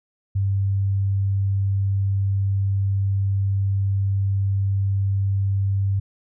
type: tone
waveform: sine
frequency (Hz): 98.2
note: G2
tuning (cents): +4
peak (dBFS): -18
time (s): 0.35-6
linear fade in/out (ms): 10
effects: none